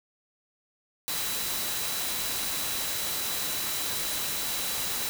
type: tone in noise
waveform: sine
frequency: 3951 Hz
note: B7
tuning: in tune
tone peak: -38 dBFS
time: 1.08-5.09 s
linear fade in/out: 0 ms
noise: white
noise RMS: -31 dBFS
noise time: 1.08-5.09 s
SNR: -10 dB
effects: none